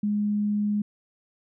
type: tone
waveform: sine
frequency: 207.7 Hz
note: G#3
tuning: in tune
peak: -22 dBFS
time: 0.03-0.82 s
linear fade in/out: 5 ms
effects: none